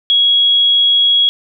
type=tone; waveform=sine; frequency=3322 Hz; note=G#7; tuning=in tune; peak=-8 dBFS; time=0.1-1.29 s; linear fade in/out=0 ms; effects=none